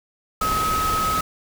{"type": "tone in noise", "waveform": "sine", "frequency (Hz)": 1278, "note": "D#6", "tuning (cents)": 46, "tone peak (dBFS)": -20, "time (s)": [0.41, 1.21], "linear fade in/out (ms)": 5, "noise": "pink", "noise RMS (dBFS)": -27, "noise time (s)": [0.41, 1.21], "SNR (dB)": 4, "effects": []}